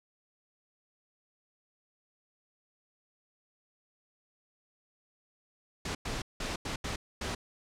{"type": "noise bursts at uneven times", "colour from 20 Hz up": "pink", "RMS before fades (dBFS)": -35, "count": 6, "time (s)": [[5.85, 5.95], [6.05, 6.22], [6.4, 6.56], [6.65, 6.76], [6.84, 6.96], [7.21, 7.35]], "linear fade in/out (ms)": 5, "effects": ["low-pass 7000 Hz 12 dB/octave"]}